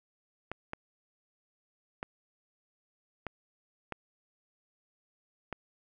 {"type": "clicks", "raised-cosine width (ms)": 0.5, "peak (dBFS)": -21, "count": 6, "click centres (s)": [0.516, 0.734, 2.029, 3.267, 3.923, 5.527], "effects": []}